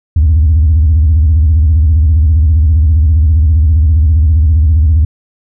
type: tone with vibrato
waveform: sine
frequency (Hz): 77.8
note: D#2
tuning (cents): 0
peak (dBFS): -3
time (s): 0.16-5.05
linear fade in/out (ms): 5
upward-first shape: square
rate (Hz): 15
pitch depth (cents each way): 140
effects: tanh soft clip ceiling -2 dBFS